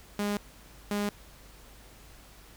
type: tone pair in turn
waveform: sawtooth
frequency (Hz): 205.2 / 205.2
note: G#3 / G#3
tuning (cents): -21 / -21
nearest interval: unison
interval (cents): 0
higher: neither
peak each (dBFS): -24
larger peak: neither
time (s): 0.19-0.37 / 0.91-1.09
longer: neither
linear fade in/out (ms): 2
effects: added 50 Hz sine -54 dBFS peak until 2.56 s + pink hiss -54 dBFS RMS until 2.56 s